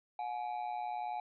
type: ring-modulated tone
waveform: triangle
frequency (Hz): 785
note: G5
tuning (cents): +2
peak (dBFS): -31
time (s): 0.19-1.2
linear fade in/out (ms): 0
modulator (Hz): 60.4
effects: resampled to 11025 Hz